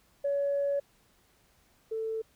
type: tone pair in turn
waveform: sine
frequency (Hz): 564 / 444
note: C#5 / A4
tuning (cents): +30 / +16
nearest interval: major third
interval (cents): 414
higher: first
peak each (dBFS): -25 / -30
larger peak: first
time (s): 0.24-0.8 / 1.91-2.22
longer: first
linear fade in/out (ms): 10
effects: tanh soft clip ceiling -22 dBFS + pink hiss -66 dBFS RMS until 2.35 s